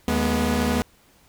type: tone cluster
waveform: sawtooth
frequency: 77.5 / 210.6 / 244 Hz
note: D#2 / G#3 / B3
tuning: -6 / +24 / -21 cents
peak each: -22 / -21 / -19 dBFS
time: 0.08-0.82 s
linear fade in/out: 0 ms
effects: pink hiss -57 dBFS RMS until 1.28 s